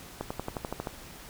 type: accelerating click train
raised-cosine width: 1 ms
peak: -18 dBFS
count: 9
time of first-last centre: 0.21-0.872 s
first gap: 95 ms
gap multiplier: 0.96
effects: pink hiss -47 dBFS RMS until 1.29 s